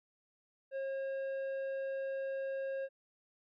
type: tone with tanh clipping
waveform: triangle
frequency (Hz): 540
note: C#5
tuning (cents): -45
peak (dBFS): -37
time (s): 0.71-2.89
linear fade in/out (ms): 50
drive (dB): 12
effects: none